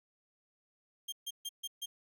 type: tone bursts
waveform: sawtooth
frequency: 3198 Hz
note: G7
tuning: 34 cents sharp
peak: -34 dBFS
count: 5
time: 1.08-1.86 s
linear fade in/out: 10 ms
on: 44 ms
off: 140 ms
effects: none